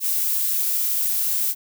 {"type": "noise", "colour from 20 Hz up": "violet", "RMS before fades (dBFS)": -22, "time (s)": [0, 1.55], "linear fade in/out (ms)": 50, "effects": []}